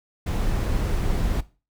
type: noise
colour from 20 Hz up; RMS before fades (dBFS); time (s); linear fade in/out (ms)
brown; -23; 0.26-1.41; 10
effects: noise-tail reverb RT60 0.3 s tail -17 dB re dry